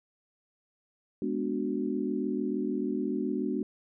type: chord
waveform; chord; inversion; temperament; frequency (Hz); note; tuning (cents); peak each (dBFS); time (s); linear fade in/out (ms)
sine; G# half-diminished seventh; none; equal; 207.7 / 246.9 / 293.7 / 370; G#3 / B3 / D4 / F#4; 0 / 0 / 0 / 0; -34 / -33 / -33 / -34; 1.22-3.63; 2
effects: none